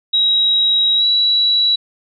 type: tone with pitch glide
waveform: sine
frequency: 3836 to 3917 Hz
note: A#7 to B7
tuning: +49 to -15 cents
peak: -11 dBFS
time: 0.13-1.76 s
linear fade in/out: 10 ms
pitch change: +36 cents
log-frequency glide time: 0.96-1.05 s
effects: none